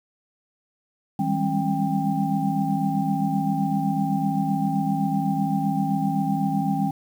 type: tone cluster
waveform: sine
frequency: 160 / 196.4 / 204.2 / 271.2 / 791 Hz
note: D#3 / G3 / G#3 / C#4 / G5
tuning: +49 / +4 / -29 / -38 / +15 cents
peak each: -27 dBFS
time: 1.19-6.91 s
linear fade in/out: 5 ms
effects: 8-bit

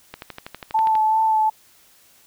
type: click train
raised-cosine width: 0.3 ms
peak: -17 dBFS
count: 11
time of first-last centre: 0.14-0.953 s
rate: 12.3 Hz
type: tone with vibrato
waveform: sine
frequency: 876 Hz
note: A5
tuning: 8 cents flat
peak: -15 dBFS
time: 0.74-1.5 s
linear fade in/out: 10 ms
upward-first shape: sine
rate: 2.6 Hz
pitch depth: 18 cents each way
effects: white hiss -54 dBFS RMS until 2.26 s

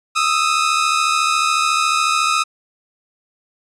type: tone pair together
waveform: sawtooth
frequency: 1244.5 / 1318.5 Hz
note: D#6 / E6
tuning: 0 / 0 cents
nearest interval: minor second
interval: 100 cents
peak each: -13 / -15 dBFS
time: 0.15-2.44 s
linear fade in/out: 20 ms
effects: resampled to 22050 Hz

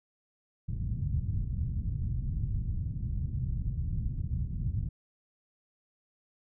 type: low-pass noise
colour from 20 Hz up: white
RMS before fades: -32 dBFS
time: 0.68-4.89 s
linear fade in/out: 10 ms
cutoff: 130 Hz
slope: 24 dB/octave
effects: none

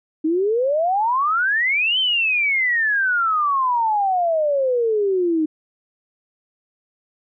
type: exponential two-way sweep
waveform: sine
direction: up then down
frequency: 304.9 to 3136 to 304.9 Hz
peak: -16 dBFS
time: 0.24-5.46 s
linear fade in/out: 10 ms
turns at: 1.99 s
effects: none

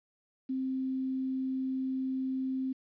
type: tone with quantisation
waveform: sine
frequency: 262.3 Hz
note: C4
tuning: 4 cents sharp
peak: -30 dBFS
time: 0.49-2.73 s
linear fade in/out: 10 ms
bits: 10
effects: resampled to 11025 Hz

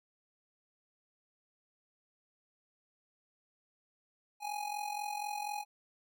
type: tone with amplitude modulation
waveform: square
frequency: 830.6 Hz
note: G#5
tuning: in tune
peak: -34 dBFS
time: 4.4-5.65 s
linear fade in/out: 50 ms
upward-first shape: sine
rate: 44.1 Hz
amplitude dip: 70%
effects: none

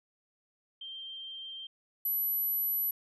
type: tone pair in turn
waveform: sine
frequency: 3157 / 11810 Hz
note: G7 / F#9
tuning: +12 / -4 cents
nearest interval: octave + major seventh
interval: 2284 cents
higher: second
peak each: -40 / -28 dBFS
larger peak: second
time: 0.81-1.67 / 2.05-2.91 s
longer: neither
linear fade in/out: 5 ms
effects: none

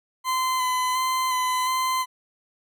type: tone with vibrato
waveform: 40% pulse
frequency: 1022 Hz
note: C6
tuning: 41 cents flat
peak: -21 dBFS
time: 0.24-2.06 s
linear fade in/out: 50 ms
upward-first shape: square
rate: 1.4 Hz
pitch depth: 16 cents each way
effects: none

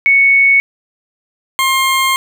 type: tone pair in turn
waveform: sine / 20% pulse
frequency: 2217 / 1064 Hz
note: C#7 / C6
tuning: 0 / +29 cents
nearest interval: octave + minor second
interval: 1271 cents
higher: first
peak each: -6 / -6 dBFS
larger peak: neither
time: 0.06-0.6 / 1.59-2.16 s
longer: second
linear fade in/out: 0 ms
effects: none

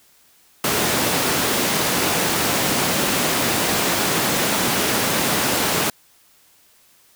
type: high-pass noise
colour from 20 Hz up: pink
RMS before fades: -20 dBFS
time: 0.64-5.9 s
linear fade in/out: 2 ms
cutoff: 170 Hz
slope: 12 dB/octave
effects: white hiss -55 dBFS RMS until 7.15 s

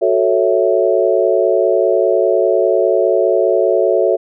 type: chord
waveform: sine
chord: F# minor seventh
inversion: none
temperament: equal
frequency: 370 / 440 / 554.4 / 659.3 Hz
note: F#4 / A4 / C#5 / E5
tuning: 0 / 0 / 0 / 0 cents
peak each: -16 dBFS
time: 0.01-4.17 s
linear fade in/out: 20 ms
effects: none

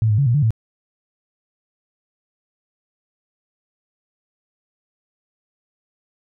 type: tone with pitch steps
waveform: sine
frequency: 110.4 / 105.4 / 140.7 / 118.7 / 147.2 / 111.6 Hz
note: A2 / G#2 / C#3 / A#2 / D3 / A2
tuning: +6 / +26 / +26 / +32 / +4 / +25 cents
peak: -13 dBFS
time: 0.02-0.506 s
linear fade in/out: 0 ms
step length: 81 ms
effects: none

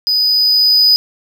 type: tone with level ramp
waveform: triangle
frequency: 4978 Hz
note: D#8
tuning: in tune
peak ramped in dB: -10 to -5 dBFS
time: 0.07-0.96 s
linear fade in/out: 0 ms
effects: none

